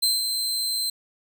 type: tone with ADSR envelope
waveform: sawtooth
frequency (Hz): 4107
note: C8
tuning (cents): -33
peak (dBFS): -15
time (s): 0.02-0.9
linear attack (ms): 13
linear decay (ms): 180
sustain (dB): -6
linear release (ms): 5
effects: none